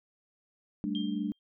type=chord; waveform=sine; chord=G suspended second; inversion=none; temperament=equal; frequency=196 / 220 / 293.7 Hz; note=G3 / A3 / D4; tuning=0 / 0 / 0 cents; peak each=-34 dBFS; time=0.84-1.32 s; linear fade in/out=0 ms
type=tone with exponential decay; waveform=sine; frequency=3189 Hz; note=G7; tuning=29 cents sharp; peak=-35 dBFS; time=0.95-1.39 s; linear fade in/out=1 ms; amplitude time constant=95 ms
effects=none